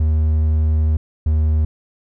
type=tone pair in turn; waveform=triangle; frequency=77.78 / 77.48 Hz; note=D#2 / D#2; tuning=0 / -7 cents; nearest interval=unison; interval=7 cents; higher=first; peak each=-11 dBFS; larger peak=neither; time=0-0.97 / 1.26-1.65 s; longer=first; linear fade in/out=5 ms; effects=none